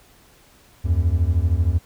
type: beating tone pair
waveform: triangle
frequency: 77.78 / 90.78 Hz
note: D#2 / F#2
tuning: 0 / -32 cents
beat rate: 13 Hz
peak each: -17 / -17 dBFS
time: 0.84-1.79 s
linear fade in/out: 20 ms
effects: pink hiss -53 dBFS RMS until 1.85 s